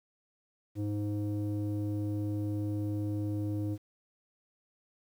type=tone with low-pass filter; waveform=square; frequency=103.83 Hz; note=G#2; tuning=in tune; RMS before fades=-33 dBFS; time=0.75-3.78 s; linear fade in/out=50 ms; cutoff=380 Hz; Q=4.1; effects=10-bit